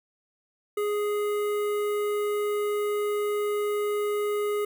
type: tone with notch filter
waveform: square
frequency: 415.3 Hz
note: G#4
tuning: in tune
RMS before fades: -27 dBFS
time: 0.77-4.65 s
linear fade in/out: 5 ms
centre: 5000 Hz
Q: 0.53
effects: none